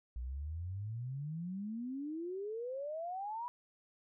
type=exponential sweep; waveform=sine; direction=up; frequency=58.27 to 987.8 Hz; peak=-38 dBFS; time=0.16-3.48 s; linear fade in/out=0 ms; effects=none